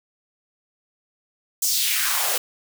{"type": "noise with high-pass filter sweep", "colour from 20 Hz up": "white", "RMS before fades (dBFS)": -22, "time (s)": [1.62, 2.38], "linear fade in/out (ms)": 5, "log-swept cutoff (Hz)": [6900, 450], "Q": 2.2, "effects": []}